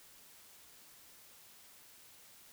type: silence
effects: white hiss -59 dBFS RMS until 2.52 s